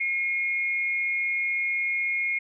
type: tone pair together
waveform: sine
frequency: 2155 / 2419 Hz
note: C#7 / D#7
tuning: -49 / -49 cents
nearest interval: major second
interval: 200 cents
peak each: -24 / -34 dBFS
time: 0-2.39 s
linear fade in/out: 10 ms
effects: none